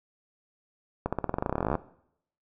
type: accelerating click train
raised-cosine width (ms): 1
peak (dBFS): -13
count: 23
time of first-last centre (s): 1.06-1.753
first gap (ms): 66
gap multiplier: 0.92
effects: noise-tail reverb RT60 0.7 s tail -18 dB re dry